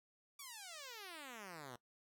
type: exponential sweep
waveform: 5% pulse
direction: down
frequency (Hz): 1175 to 116.54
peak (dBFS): -38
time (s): 0.39-1.76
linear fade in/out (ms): 5
effects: noise-tail reverb RT60 0.1 s tail -19 dB re dry